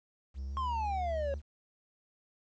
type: tone with pitch glide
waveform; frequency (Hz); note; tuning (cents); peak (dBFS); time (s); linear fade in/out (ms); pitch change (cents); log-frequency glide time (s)
triangle; 66.9 to 72.53; C2 to D2; +39 to -21; -34; 0.34-1.42; 50; +140; 0.47-0.62
type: exponential sweep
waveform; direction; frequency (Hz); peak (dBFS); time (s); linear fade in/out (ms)
triangle; down; 1082 to 543; -30; 0.57-1.34; 0
effects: resampled to 16000 Hz + 11-bit